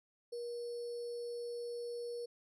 sine tone with sample-and-hold, 476.9 Hz, A#4, 39 cents sharp, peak -39 dBFS, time 0.32-2.26 s, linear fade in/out 10 ms, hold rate 4900 Hz, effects resampled to 22050 Hz

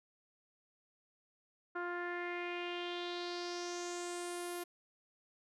sawtooth tone with low-pass filter sweep, 350.9 Hz, F4, 8 cents sharp, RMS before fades -41 dBFS, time 1.75-4.64 s, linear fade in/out 10 ms, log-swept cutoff 1400 to 12000 Hz, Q 3.9, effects none

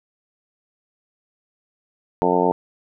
harmonic tone, 89.5 Hz, F2, 43 cents sharp, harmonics 2 / 3 / 4 / 5 / 6 / 7 / 8 / 9 / 10, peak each -26 / -25 / -24 / -21 / -26 / -26 / -26 / -27 / -22 dBFS, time 2.22-2.52 s, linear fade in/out 0 ms, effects none

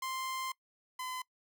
sawtooth tone pair in turn, 1046.5 / 1019.1 Hz, C6 / C6, 0 / -46 cents, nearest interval unison, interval 46 cents, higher first, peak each -32 / -34 dBFS, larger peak first, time 0.02-0.52 / 0.99-1.22 s, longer first, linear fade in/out 5 ms, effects noise-tail reverb RT60 0.1 s tail -22 dB re dry

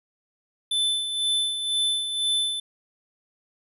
square tone with tremolo, 3520 Hz, A7, in tune, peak -21 dBFS, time 0.71-2.6 s, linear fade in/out 5 ms, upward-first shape sine, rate 2 Hz, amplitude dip 55%, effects resampled to 32000 Hz

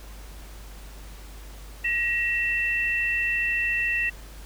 sine tone pair together, 1900 / 2687 Hz, A#6 / E7, +33 / +33 cents, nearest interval tritone, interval 600 cents, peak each -25 dBFS, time 1.84-4.1 s, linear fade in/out 10 ms, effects added 50 Hz sine -40 dBFS peak until 4.45 s + pink hiss -48 dBFS RMS until 4.45 s

